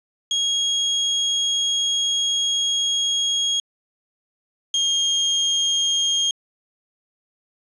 35% pulse tone pair in turn, 3284 / 3233 Hz, G#7 / G#7, -20 / -47 cents, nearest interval unison, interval 27 cents, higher first, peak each -17 / -16 dBFS, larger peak second, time 0.31-3.6 / 4.74-6.31 s, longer first, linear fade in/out 2 ms, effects resampled to 24000 Hz + 8-bit

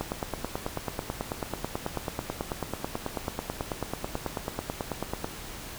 click train, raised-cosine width 1 ms, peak -15 dBFS, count 49, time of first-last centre 0.01-5.244 s, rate 9.17 Hz, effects pink hiss -41 dBFS RMS until 5.78 s

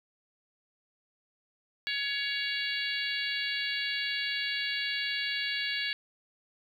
harmonic tone, 561 Hz, C#5, 21 cents sharp, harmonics 3 / 4 / 5 / 6 / 7 / 8, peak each -35 / -36 / -37 / -38 / -38 / -39 dBFS, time 1.87-5.93 s, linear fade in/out 0 ms, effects 10-bit

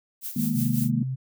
violet noise with tremolo, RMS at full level -32 dBFS, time 0.21-0.91 s, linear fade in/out 50 ms, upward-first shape sine, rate 5.5 Hz, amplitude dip 65%
sine chord, D# suspended fourth, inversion none, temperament just, 155.56 / 207.4 / 233.3 Hz, D#3 / G#3 / A#3, 0 / -2 / +2 cents, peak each -29 / -28 / -25 dBFS, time 0.36-1.03 s, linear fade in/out 5 ms
sine tone, 130.81 Hz, C3, in tune, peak -26 dBFS, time 0.54-1.16 s, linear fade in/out 20 ms
effects none

